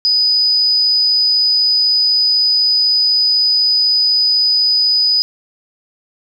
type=tone; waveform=sine; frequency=4978 Hz; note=D#8; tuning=in tune; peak=-10 dBFS; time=0.05-5.22 s; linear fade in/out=0 ms; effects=7-bit